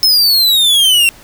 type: exponential sweep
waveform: 45% pulse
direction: down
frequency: 5274 to 2706 Hz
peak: -7 dBFS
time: 0.03-1.09 s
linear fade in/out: 0 ms
effects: pink hiss -40 dBFS RMS until 1.23 s